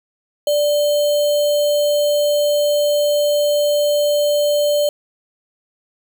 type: tone with sample-and-hold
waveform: sine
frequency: 587.3 Hz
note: D5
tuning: in tune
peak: -13 dBFS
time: 0.47-4.89 s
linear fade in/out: 2 ms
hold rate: 3675 Hz
effects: none